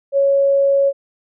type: tone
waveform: sine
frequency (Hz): 554.4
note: C#5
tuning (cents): 0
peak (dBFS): -11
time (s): 0.12-0.93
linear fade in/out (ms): 50
effects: none